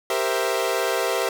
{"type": "chord", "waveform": "sawtooth", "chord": "C dominant seventh", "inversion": "second", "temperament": "equal", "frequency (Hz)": [392, 466.2, 523.3, 659.3], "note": ["G4", "Bb4", "C5", "E5"], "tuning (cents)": [0, 0, 0, 0], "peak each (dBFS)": -23, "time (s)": [0.1, 1.29], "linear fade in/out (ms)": 2, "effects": []}